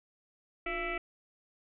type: tone with frequency modulation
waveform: sine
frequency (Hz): 1332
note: E6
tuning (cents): +18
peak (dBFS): -32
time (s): 0.66-0.98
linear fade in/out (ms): 5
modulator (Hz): 326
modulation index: 3.8
effects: none